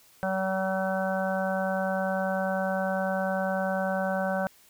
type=harmonic tone; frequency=190 Hz; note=F#3; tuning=46 cents sharp; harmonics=1 / 3 / 4 / 5 / 6 / 7 / 8; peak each=-31 / -29 / -32 / -40 / -43 / -41 / -34 dBFS; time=0.23-4.47 s; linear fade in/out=0 ms; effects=white hiss -58 dBFS RMS until 4.69 s

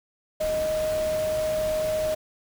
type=tone in noise; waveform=sine; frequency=622.3 Hz; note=D#5; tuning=in tune; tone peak=-23 dBFS; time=0.4-2.15 s; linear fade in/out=10 ms; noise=pink; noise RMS=-36 dBFS; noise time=0.4-2.15 s; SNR=+10 dB; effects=none

